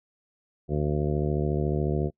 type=harmonic tone with a mistuned harmonic; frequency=74 Hz; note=D2; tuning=14 cents sharp; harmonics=1 / 2 / 3 / 4 / 5 / 6 / 7 / 8 / 9; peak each=-30 / -27 / -33 / -36 / -30 / -35 / -37 / -43 / -39 dBFS; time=0.68-2.11 s; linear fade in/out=50 ms; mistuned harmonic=9; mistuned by=+36 cents; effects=noise-tail reverb RT60 0.1 s tail -26 dB re dry